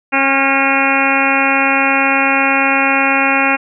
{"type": "harmonic tone with a mistuned harmonic", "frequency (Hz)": 271.8, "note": "C#4", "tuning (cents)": -34, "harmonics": [1, 2, 3, 4, 5, 6, 7, 8, 9, 10], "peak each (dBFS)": [-19, -22, -18, -22, -19, -21, -22, -20, -17, -21], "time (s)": [0.12, 3.57], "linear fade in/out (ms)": 20, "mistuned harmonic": 5, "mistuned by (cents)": 36, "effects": []}